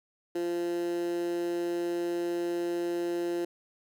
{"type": "tone with high-pass filter", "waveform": "15% pulse", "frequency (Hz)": 172.9, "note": "F3", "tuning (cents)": -17, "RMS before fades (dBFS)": -31, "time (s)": [0.35, 3.45], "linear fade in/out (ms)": 5, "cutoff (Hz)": 350, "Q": 4.8, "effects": []}